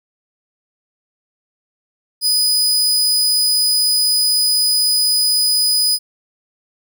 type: tone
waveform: sawtooth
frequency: 4978 Hz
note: D#8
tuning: in tune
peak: -10 dBFS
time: 2.21-5.99 s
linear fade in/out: 50 ms
effects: none